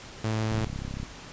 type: tone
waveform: sawtooth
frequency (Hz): 110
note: A2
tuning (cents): 0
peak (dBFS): -22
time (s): 0.24-0.65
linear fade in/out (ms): 5
type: click train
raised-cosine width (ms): 5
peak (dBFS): -22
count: 18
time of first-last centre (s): 0.52-1.031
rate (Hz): 33.3
effects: pink hiss -44 dBFS RMS until 1.32 s + resampled to 16000 Hz